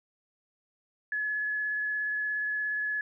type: tone with vibrato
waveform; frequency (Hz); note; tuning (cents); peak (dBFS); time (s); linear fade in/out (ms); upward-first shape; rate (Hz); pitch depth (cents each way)
sine; 1703; G#6; +43; -28; 1.12-3.01; 2; sine; 17; 8
effects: none